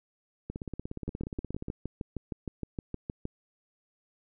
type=two click trains; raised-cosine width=3 ms; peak=-21 / -23 dBFS; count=15 / 21; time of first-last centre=1.08-3.254 / 0.5-1.683 s; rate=6.44 / 16.9 Hz; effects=none